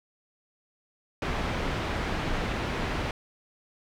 pink low-pass noise, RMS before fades -30 dBFS, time 1.22-3.11 s, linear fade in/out 2 ms, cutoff 2800 Hz, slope 12 dB/octave, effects none

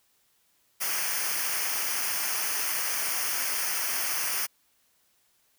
white noise with comb filter, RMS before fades -29 dBFS, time 0.8-4.47 s, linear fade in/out 20 ms, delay 0.26 ms, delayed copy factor -0.8, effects white hiss -68 dBFS RMS until 5.58 s

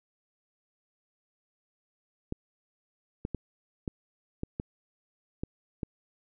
clicks, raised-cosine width 3 ms, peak -19 dBFS, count 8, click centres 2.324 / 3.251 / 3.347 / 3.878 / 4.434 / 4.599 / 5.435 / 5.832 s, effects none

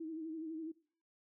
sine tone with vibrato, 320 Hz, D#4, 49 cents sharp, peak -40 dBFS, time 0-0.72 s, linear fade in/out 10 ms, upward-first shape sine, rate 12 Hz, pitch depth 55 cents each way, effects noise-tail reverb RT60 0.5 s tail -20 dB re dry

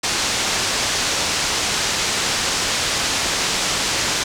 white low-pass noise, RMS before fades -21 dBFS, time 0.03-4.24 s, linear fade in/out 10 ms, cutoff 7100 Hz, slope 24 dB/octave, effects none

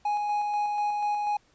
triangle tone with tremolo, 830.6 Hz, G#5, in tune, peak -22 dBFS, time 0.05-1.37 s, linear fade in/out 5 ms, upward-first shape square, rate 4.1 Hz, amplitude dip 25%, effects pink hiss -64 dBFS RMS until 1.54 s + resampled to 16000 Hz

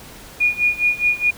sine tone with tremolo, 2442 Hz, D#7, 33 cents flat, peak -12 dBFS, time 0.4-1.31 s, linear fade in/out 10 ms, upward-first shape sine, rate 4.8 Hz, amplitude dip 90%, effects pink hiss -40 dBFS RMS until 1.37 s

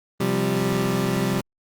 25% pulse chord, C suspended fourth, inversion none, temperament equal, 130.81 / 174.61 / 196 Hz, C3 / F3 / G3, 0 / 0 / 0 cents, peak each -22 / -23 / -20 dBFS, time 0.2-1.41 s, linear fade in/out 5 ms, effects Opus 32 kbps

